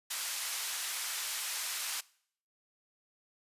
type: band-pass noise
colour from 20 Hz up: white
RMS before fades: -37 dBFS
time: 0.1-2.01 s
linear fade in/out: 10 ms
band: 1100 to 11000 Hz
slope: 12 dB/octave
effects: noise-tail reverb RT60 0.6 s tail -22 dB re dry + resampled to 32000 Hz